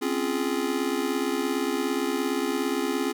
square chord, Db major seventh, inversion third, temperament just, 259.9 / 277.2 / 346.5 / 415.8 Hz, C4 / Db4 / F4 / Ab4, -11 / 0 / -14 / +2 cents, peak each -31 dBFS, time 0.01-3.13 s, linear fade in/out 20 ms, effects none

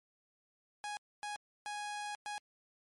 sawtooth tone bursts at uneven times, 830 Hz, G#5, 1 cent flat, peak -35 dBFS, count 4, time 0.84-0.97 / 1.23-1.36 / 1.66-2.15 / 2.26-2.38 s, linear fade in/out 0 ms, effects MP3 48 kbps

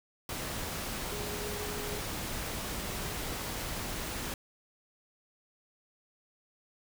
sine tone in noise, 415.3 Hz, G#4, in tune, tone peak -41 dBFS, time 1.12-1.99 s, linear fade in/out 2 ms, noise pink, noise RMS -37 dBFS, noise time 0.29-4.34 s, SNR -7 dB, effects none

